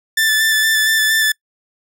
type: tone with vibrato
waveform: sawtooth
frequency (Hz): 1760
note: A6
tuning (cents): 0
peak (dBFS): -9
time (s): 0.17-1.32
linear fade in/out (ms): 5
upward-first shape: square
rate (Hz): 4.3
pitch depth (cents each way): 15
effects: noise-tail reverb RT60 0.1 s tail -25 dB re dry